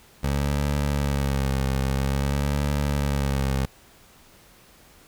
20% pulse tone with vibrato, 69.3 Hz, C#2, in tune, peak -17 dBFS, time 0.23-3.66 s, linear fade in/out 10 ms, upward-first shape sine, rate 0.5 Hz, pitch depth 69 cents each way, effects pink hiss -53 dBFS RMS until 5.07 s

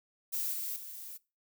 violet noise with level steps, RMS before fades -34 / -37 / -45 dBFS, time 0.32-1.18 s, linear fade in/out 20 ms, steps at 0.53 / 0.76 s, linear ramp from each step 2 ms, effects noise-tail reverb RT60 0.3 s tail -22 dB re dry

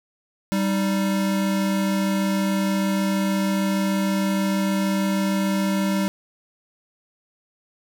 square tone pair together, 195.35 / 310.1 Hz, G3 / D#4, -6 / -6 cents, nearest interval minor sixth, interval 800 cents, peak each -21 / -29 dBFS, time 0.52-6.08 s, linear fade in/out 0 ms, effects none

